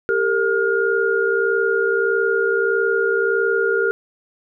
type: tone cluster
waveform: sine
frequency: 395.9 / 457.5 / 1421 Hz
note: G4 / A#4 / F6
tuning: +17 / -32 / +30 cents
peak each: -20 dBFS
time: 0.09-3.91 s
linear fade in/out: 0 ms
effects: none